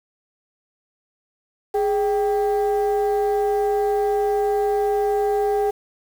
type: tone pair together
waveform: sine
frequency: 415.3 / 784 Hz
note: G#4 / G5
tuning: 0 / 0 cents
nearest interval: major seventh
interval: 1100 cents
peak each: -17 / -21 dBFS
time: 1.74-5.71 s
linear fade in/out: 10 ms
effects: tanh soft clip ceiling -14 dBFS + 7-bit